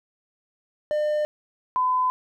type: tone pair in turn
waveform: triangle / sine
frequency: 602 / 1012.4 Hz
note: D5 / B5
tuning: +43 / +43 cents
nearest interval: major sixth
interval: 900 cents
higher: second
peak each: -19 dBFS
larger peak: neither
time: 0.91-1.25 / 1.76-2.1 s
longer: neither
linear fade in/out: 0 ms
effects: none